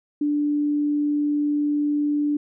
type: tone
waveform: sine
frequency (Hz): 293.7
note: D4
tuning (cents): 0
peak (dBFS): -19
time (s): 0.21-2.37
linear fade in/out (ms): 5
effects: none